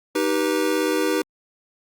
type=chord; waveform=square; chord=Eb augmented; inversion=none; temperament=just; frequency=311.1 / 388.9 / 486.1 Hz; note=Eb4 / G4 / B4; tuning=0 / -14 / -28 cents; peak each=-24 / -25 / -25 dBFS; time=0.15-1.22 s; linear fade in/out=5 ms; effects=Opus 48 kbps

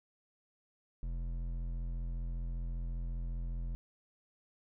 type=tone with hard clipping; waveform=triangle; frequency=42.59 Hz; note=F1; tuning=43 cents flat; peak=-37 dBFS; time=1.03-3.75 s; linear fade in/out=0 ms; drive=13 dB; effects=none

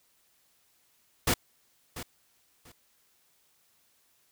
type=noise with echo; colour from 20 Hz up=pink; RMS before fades=-25 dBFS; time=1.27-1.34 s; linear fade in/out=5 ms; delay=690 ms; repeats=2; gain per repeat=-14 dB; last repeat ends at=2.72 s; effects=white hiss -68 dBFS RMS until 4.31 s

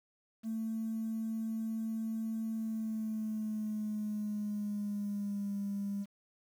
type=tone with pitch glide; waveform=triangle; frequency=222.7 to 200.7 Hz; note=A3 to G3; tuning=+21 to +41 cents; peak=-30 dBFS; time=0.43-6.06 s; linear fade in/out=50 ms; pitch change=-180 cents; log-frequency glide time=2.53-5.57 s; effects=tanh soft clip ceiling -31 dBFS + 10-bit

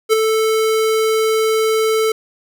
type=tone with ADSR envelope; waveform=square; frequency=440 Hz; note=A4; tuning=in tune; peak=-8 dBFS; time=0.09-2.12 s; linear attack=40 ms; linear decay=10 ms; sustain=-6 dB; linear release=4 ms; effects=none

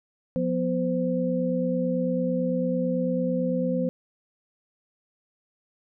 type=tone cluster; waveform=sine; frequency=178 / 247 / 516 Hz; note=F3 / B3 / C5; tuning=+33 / 0 / -24 cents; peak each=-27 dBFS; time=0.36-3.89 s; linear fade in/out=0 ms; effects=none

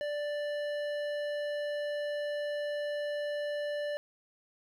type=tone with hard clipping; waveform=sine; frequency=587.3 Hz; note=D5; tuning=in tune; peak=-34 dBFS; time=0.01-3.97 s; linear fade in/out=0 ms; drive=12 dB; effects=none

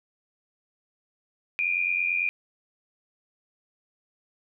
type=tone pair together; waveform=sine; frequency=2379 / 2468 Hz; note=D7 / D#7; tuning=+22 / -15 cents; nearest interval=minor second; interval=63 cents; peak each=-26 dBFS; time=1.59-2.29 s; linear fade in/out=0 ms; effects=none

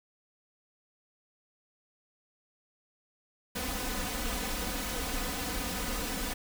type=noise with comb filter; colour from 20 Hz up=pink; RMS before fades=-34 dBFS; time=3.55-6.34 s; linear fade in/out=10 ms; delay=4 ms; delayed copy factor=+0.95; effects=none

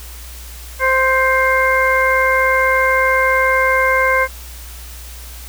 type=harmonic tone with a mistuned harmonic; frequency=523.3 Hz; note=C5; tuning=in tune; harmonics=1 / 2 / 3 / 4; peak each=-17 / -17 / -17 / -17 dBFS; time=0.79-4.28 s; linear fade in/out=50 ms; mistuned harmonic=4; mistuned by=+17 cents; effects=added 60 Hz sine -32 dBFS peak until 5.48 s + white hiss -37 dBFS RMS until 5.48 s

